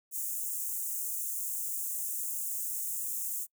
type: high-pass noise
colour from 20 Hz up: white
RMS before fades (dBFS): -35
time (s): 0.11-3.47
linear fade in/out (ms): 50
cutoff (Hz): 6700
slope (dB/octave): 48
effects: noise-tail reverb RT60 0.1 s tail -26 dB re dry